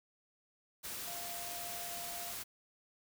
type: tone in noise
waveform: sine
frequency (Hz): 696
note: F5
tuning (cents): -6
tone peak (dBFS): -47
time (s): 1.06-2.33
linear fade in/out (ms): 20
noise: white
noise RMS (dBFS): -43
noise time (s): 0.83-2.44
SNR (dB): -7
effects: none